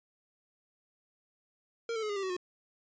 square tone with pitch steps, 462.2 / 443.6 / 425.8 / 408.7 / 392.3 / 376.5 / 361.4 Hz, A#4 / A4 / G#4 / G#4 / G4 / F#4 / F#4, -15 / +14 / +43 / -28 / +1 / +30 / -41 cents, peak -33 dBFS, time 1.89-2.366 s, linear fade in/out 2 ms, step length 68 ms, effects resampled to 16000 Hz

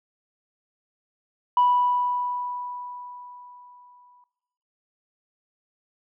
sine tone with exponential decay, 984 Hz, B5, 7 cents flat, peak -14 dBFS, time 1.57-4.24 s, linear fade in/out 2 ms, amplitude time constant 580 ms, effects noise-tail reverb RT60 0.9 s tail -17 dB re dry + tanh soft clip ceiling -12 dBFS

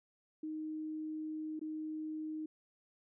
sine tone with dropouts, 311.1 Hz, D#4, in tune, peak -38 dBFS, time 0.43-2.46 s, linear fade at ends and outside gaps 5 ms, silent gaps 1.594-1.613 s, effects none

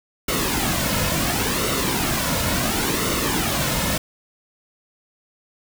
pink noise with flanger, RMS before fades -22 dBFS, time 0.28-3.98 s, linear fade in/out 5 ms, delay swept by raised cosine 1.2 to 2.6 ms, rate 0.71 Hz, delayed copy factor -0.55, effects none

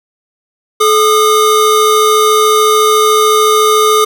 square tone pair together, 430 / 1216.2 Hz, A4 / D#6, -40 / -40 cents, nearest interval octave + tritone, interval 1800 cents, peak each -10 dBFS, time 0.8-4.05 s, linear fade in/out 10 ms, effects none

